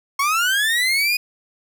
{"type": "linear sweep", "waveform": "30% pulse", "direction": "up", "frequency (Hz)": [1082, 2489], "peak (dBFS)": -14, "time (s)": [0.19, 1.17], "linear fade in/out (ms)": 5, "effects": []}